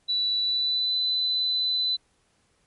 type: tone with pitch glide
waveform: sine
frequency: 3951 to 4008 Hz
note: B7 to B7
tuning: 0 to +25 cents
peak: -22 dBFS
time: 0.08-1.97 s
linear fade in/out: 20 ms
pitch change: +25 cents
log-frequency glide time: 0.41-0.97 s
effects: pink hiss -67 dBFS RMS until 2.66 s + MP3 48 kbps